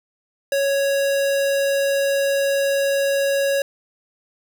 square tone, 554.4 Hz, C#5, in tune, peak -18 dBFS, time 0.52-3.62 s, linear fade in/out 2 ms, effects none

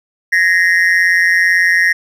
triangle tone with amplitude modulation, 1864.7 Hz, A#6, in tune, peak -3 dBFS, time 0.32-1.93 s, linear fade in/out 10 ms, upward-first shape sine, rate 178 Hz, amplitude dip 95%, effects none

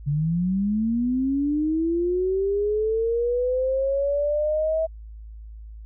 sine linear sweep, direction up, 139.7 to 649 Hz, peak -20 dBFS, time 0.06-4.87 s, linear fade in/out 20 ms, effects added 54 Hz sine -37 dBFS peak until 5.85 s

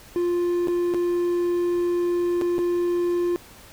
triangle tone with dropouts, 350.1 Hz, F4, 4 cents sharp, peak -18 dBFS, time 0.16-3.36 s, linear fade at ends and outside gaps 0 ms, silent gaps 0.673-0.683 / 0.938-0.945 / 2.413-2.419 / 2.582-2.589 s, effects pink hiss -47 dBFS RMS until 3.72 s

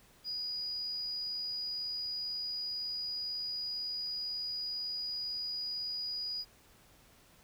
triangle tone, 4911 Hz, D#8, 23 cents flat, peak -32 dBFS, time 0.24-6.45 s, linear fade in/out 50 ms, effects tanh soft clip ceiling -33 dBFS + pink hiss -62 dBFS RMS until 7.43 s

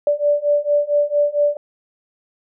sine beating tone pair, 582 / 586.4 Hz, D5 / D5, -16 / -3 cents, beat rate 4.4 Hz, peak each -18 / -17 dBFS, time 0.07-1.57 s, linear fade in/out 2 ms, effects none

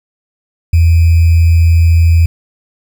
sine tone with sample-and-hold, 83.2 Hz, E2, 17 cents sharp, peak -4 dBFS, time 0.73-2.26 s, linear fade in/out 5 ms, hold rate 2450 Hz, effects none

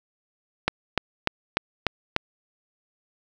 click train, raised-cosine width 0.3 ms, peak -4 dBFS, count 6, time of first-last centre 0.68-2.164 s, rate 3.37 Hz, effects none

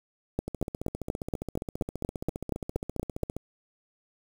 two click trains, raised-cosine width 2 ms, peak -20 / -14 dBFS, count 44 / 13, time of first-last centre 0.48-3.366 / 0.39-3.234 s, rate 14.9 / 4.22 Hz, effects 7-bit

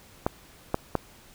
clicks, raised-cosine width 1 ms, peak -9 dBFS, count 3, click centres 0.265 / 0.744 / 0.953 s, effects pink hiss -53 dBFS RMS until 1.34 s

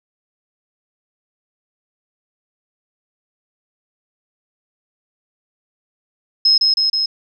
sine tone with echo, 5150 Hz, E8, 41 cents flat, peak -9 dBFS, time 6.45-6.58 s, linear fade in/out 5 ms, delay 160 ms, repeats 3, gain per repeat -2 dB, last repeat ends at 7.06 s, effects none

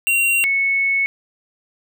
square / sine tone pair in turn, 2753 / 2205 Hz, F7 / C#7, -25 / -10 cents, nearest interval major third, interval 385 cents, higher first, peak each -15 dBFS, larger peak neither, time 0.07-0.44 / 0.44-1.06 s, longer second, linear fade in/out 0 ms, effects none

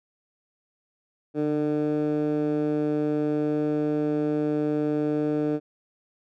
15% pulse tone with band-pass filter, 150.1 Hz, D3, 38 cents sharp, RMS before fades -25 dBFS, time 1.34-5.6 s, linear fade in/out 50 ms, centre 350 Hz, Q 1.7, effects none

